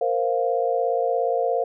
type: chord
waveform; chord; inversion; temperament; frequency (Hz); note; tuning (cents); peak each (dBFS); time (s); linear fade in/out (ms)
sine; Bb suspended second; none; equal; 466.2 / 523.3 / 698.5; Bb4 / C5 / F5; 0 / 0 / 0; -24; 0.01-1.64; 5
effects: none